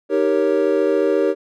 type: chord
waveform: triangle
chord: Eb dominant seventh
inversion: none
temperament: equal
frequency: 311.1 / 392 / 466.2 / 554.4 Hz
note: Eb4 / G4 / Bb4 / Db5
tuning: 0 / 0 / 0 / 0 cents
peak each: -20 / -17 / -18 / -19 dBFS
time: 0.09-1.35 s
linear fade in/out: 50 ms
effects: none